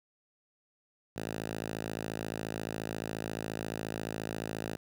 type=tone with high-pass filter; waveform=5% pulse; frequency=54.3 Hz; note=A1; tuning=22 cents flat; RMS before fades=-38 dBFS; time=1.16-4.77 s; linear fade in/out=5 ms; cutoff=110 Hz; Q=0.92; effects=none